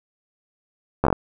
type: slowing click train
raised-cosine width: 1 ms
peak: -4 dBFS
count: 6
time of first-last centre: 1.04-1.128 s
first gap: 12 ms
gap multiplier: 1.19
effects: none